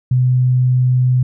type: tone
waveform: sine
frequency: 126.6 Hz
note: B2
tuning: 43 cents sharp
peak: -10 dBFS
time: 0.11-1.23 s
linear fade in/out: 5 ms
effects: none